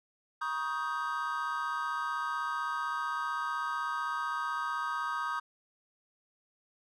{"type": "chord", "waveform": "triangle", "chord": "Eb dominant seventh", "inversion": "second", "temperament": "equal with one note detuned", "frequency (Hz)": [953, 1108.7, 1244.5, 1568], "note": ["Bb5", "Db6", "Eb6", "G6"], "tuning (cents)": [38, 0, 0, 0], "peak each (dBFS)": [-37, -37, -33, -36], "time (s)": [0.41, 5.4], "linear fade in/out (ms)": 10, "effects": []}